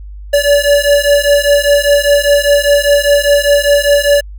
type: beating tone pair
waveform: square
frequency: 572 / 577 Hz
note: D5 / D5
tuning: -46 / -31 cents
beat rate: 5 Hz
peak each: -11 dBFS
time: 0.33-4.21 s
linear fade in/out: 10 ms
effects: added 50 Hz sine -26 dBFS peak until 4.38 s